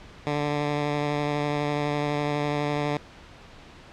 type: tone with vibrato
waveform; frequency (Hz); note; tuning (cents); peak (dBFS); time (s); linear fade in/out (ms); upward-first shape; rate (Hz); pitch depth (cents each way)
10% pulse; 146.83; D3; 0; -16; 0.27-2.97; 0; sine; 12; 13
effects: pink hiss -47 dBFS RMS until 3.92 s + low-pass 4000 Hz 12 dB/octave